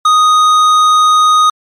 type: tone with tanh clipping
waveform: sine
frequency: 1244.5 Hz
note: D#6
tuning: in tune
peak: -7 dBFS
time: 0.05-1.5 s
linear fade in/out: 5 ms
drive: 12 dB
effects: MP3 96 kbps